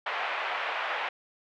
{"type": "band-pass noise", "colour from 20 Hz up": "pink", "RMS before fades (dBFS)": -32, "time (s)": [0.06, 1.09], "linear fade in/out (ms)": 5, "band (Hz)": [650, 2800], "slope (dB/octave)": 24, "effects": []}